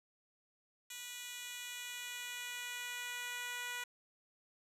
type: tone with high-pass filter sweep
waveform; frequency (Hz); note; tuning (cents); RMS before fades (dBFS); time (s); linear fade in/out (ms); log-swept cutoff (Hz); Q
10% pulse; 488.4; B4; -19; -44; 0.9-3.84; 5; 3600 to 1300; 0.83
effects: resampled to 32000 Hz + 10-bit